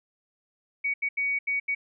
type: tone bursts at uneven times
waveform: sine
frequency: 2250 Hz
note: C#7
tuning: 25 cents sharp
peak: -24 dBFS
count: 5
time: 0.84-0.94 / 1.02-1.09 / 1.17-1.39 / 1.47-1.6 / 1.68-1.75 s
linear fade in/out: 10 ms
effects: none